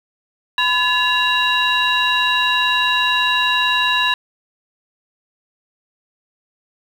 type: tone cluster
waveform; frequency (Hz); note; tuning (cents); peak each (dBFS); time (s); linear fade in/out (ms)
sine; 1005 / 1710 / 2779 / 3868; B5 / A6 / F7 / B7; +30 / -50 / -9 / -37; -19; 0.58-4.14; 2
effects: tanh soft clip ceiling -6 dBFS + 7-bit